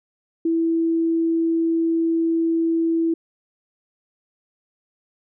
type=tone; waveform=sine; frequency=329.6 Hz; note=E4; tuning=in tune; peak=-17 dBFS; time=0.45-3.14 s; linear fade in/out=5 ms; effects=none